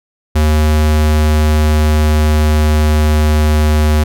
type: tone with pitch glide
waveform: square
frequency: 76.6 to 76.16 Hz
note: D#2 to D#2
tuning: -27 to -36 cents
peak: -9 dBFS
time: 0.35-4.04 s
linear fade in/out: 10 ms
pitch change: -9 cents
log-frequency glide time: 0.87-3.84 s
effects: none